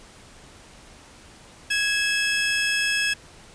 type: tone pair together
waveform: 30% pulse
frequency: 1661.2 / 2604 Hz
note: G#6 / E7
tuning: 0 / -22 cents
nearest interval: minor sixth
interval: 778 cents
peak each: -21 dBFS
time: 1.7-3.14 s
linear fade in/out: 10 ms
effects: pink hiss -48 dBFS RMS until 3.54 s + resampled to 22050 Hz